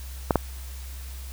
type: clicks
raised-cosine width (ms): 1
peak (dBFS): -5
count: 2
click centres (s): 0.308 / 0.357
effects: added 65 Hz sine -35 dBFS peak until 1.32 s + white hiss -46 dBFS RMS until 1.32 s